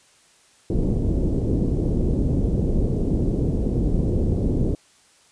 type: low-pass noise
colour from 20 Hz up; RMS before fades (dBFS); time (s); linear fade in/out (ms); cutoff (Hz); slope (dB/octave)
pink; -21; 0.7-4.75; 2; 420; 24
effects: white hiss -56 dBFS RMS until 5.31 s + resampled to 22050 Hz